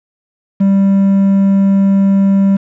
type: tone with quantisation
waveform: triangle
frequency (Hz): 196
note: G3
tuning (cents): 0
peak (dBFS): -5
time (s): 0.6-2.57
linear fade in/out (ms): 10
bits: 5
effects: low-pass 2000 Hz 12 dB/octave